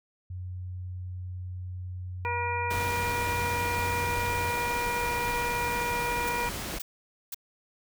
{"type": "tone", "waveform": "sine", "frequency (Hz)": 91, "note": "F#2", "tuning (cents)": -28, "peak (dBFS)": -34, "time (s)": [0.3, 4.51], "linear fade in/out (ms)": 5}
{"type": "harmonic tone", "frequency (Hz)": 479.4, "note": "A#4", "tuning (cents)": 48, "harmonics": [1, 2, 3, 4, 5], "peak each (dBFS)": [-36, -30, -39, -39, -34], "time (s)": [2.25, 6.49], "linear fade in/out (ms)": 0}
{"type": "noise", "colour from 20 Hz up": "pink", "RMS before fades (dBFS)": -35, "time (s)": [2.7, 6.79], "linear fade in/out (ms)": 10}
{"type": "noise bursts", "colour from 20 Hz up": "blue", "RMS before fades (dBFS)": -35, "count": 3, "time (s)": [6.27, 7.345], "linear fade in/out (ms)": 5, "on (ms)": 25, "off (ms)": 500}
{"effects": []}